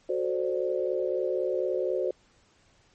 sine chord, D dominant seventh, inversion first, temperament equal, 370 / 440 / 523.3 / 587.3 Hz, F#4 / A4 / C5 / D5, 0 / 0 / 0 / 0 cents, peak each -29 / -35 / -29 / -33 dBFS, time 0.09-2.11 s, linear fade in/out 5 ms, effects pink hiss -63 dBFS RMS until 2.94 s + MP3 32 kbps

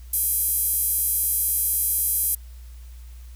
5% pulse tone with high-pass filter, 804 Hz, G5, 44 cents sharp, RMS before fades -23 dBFS, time 0.13-2.35 s, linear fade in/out 5 ms, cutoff 12000 Hz, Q 3.7, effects added 60 Hz sine -38 dBFS peak until 3.35 s + white hiss -56 dBFS RMS until 3.35 s

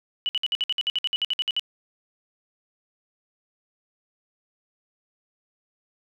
sine tone bursts, 2955 Hz, F#7, 3 cents flat, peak -21 dBFS, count 16, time 0.26-1.595 s, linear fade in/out 0 ms, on 30 ms, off 57 ms, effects none

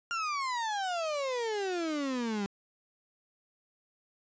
35% pulse exponential sweep, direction down, 1410 to 195.4 Hz, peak -29 dBFS, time 0.11-2.46 s, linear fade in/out 0 ms, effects resampled to 16000 Hz

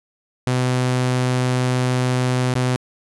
sawtooth tone with dropouts, 126.5 Hz, B2, 42 cents sharp, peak -13 dBFS, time 0.47-2.76 s, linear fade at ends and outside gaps 0 ms, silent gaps 2.539-2.554 s, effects resampled to 24000 Hz

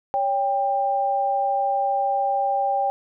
sine tone pair together, 560.3 / 793 Hz, C#5 / G5, +18 / +20 cents, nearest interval tritone, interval 602 cents, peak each -26 / -20 dBFS, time 0.14-2.9 s, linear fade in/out 0 ms, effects none

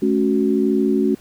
sine chord, F# minor, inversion first, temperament equal with one note detuned, 215.6 / 277.2 / 370 Hz, A3 / C#4 / F#4, -35 / 0 / 0 cents, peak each -19 dBFS, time 0.02-1.15 s, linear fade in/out 5 ms, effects pink hiss -49 dBFS RMS until 1.2 s

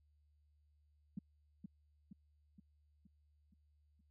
sine tone with echo, 196 Hz, G3, in tune, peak -39 dBFS, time 1.17-1.19 s, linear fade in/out 5 ms, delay 470 ms, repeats 6, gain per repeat -5 dB, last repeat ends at 4.01 s, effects added 74 Hz sine -70 dBFS peak until 4.1 s

